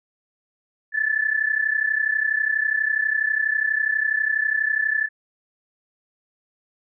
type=tone pair together; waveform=sine; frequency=1727.8 / 1760 Hz; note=A6 / A6; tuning=-32 / 0 cents; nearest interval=unison; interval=32 cents; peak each=-22 / -22 dBFS; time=0.92-5.09 s; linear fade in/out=50 ms; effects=none

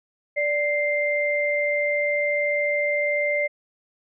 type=tone pair together; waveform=sine; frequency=585.6 / 2093 Hz; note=D5 / C7; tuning=-5 / 0 cents; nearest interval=octave + minor seventh; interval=2205 cents; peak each=-23 dBFS; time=0.36-3.48 s; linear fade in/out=20 ms; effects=none

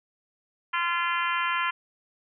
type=harmonic tone; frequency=344.1 Hz; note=F4; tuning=26 cents flat; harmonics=3 / 4 / 5 / 6 / 7 / 8 / 9; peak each=-28 / -30 / -32 / -34 / -35 / -36 / -37 dBFS; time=0.73-1.71 s; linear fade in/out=10 ms; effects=none

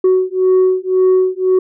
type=beating tone pair; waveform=sine; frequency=371.3 / 373.2 Hz; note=F#4 / F#4; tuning=+6 / +15 cents; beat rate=1.9 Hz; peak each=-11 dBFS; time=0.04-1.59 s; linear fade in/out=5 ms; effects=tanh soft clip ceiling -6 dBFS

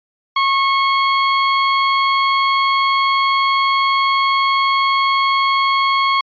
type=tone; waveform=sawtooth; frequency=1092 Hz; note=C#6; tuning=26 cents flat; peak=-9 dBFS; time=0.36-6.21 s; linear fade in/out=5 ms; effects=resampled to 11025 Hz

